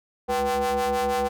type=ring-modulated tone; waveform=45% pulse; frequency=140.7 Hz; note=C#3; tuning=26 cents sharp; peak=-19 dBFS; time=0.28-1.29 s; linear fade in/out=20 ms; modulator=630 Hz; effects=none